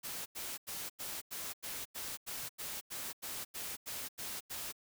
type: noise bursts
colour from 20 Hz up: white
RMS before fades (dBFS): -42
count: 15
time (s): 0.03-4.726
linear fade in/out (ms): 20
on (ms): 230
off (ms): 89
effects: none